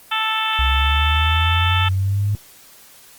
harmonic tone, 440 Hz, A4, in tune, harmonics 2 / 3 / 4 / 5 / 6 / 7 / 8, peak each -25 / -23 / -27 / -31 / -24 / -25 / -26 dBFS, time 0.11-1.89 s, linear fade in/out 10 ms
sine linear sweep, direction up, 64.9 to 103.83 Hz, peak -16 dBFS, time 0.59-2.35 s, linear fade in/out 0 ms
effects white hiss -46 dBFS RMS until 3.18 s + Opus 32 kbps

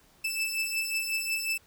sawtooth beating tone pair, 2633 / 2638.5 Hz, E7 / E7, -3 / +1 cents, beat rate 5.5 Hz, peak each -30 / -27 dBFS, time 0.24-1.58 s, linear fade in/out 10 ms, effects pink hiss -61 dBFS RMS until 1.66 s

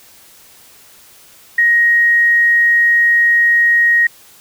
sine tone, 1880 Hz, A#6, 14 cents sharp, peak -8 dBFS, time 1.58-4.07 s, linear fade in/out 5 ms, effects white hiss -44 dBFS RMS until 4.4 s

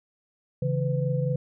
sine tone cluster, 138.2 / 162.7 / 503 Hz, C#3 / E3 / B4, -5 / -22 / +32 cents, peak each -25 / -29 / -30 dBFS, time 0.62-1.36 s, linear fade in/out 5 ms, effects none

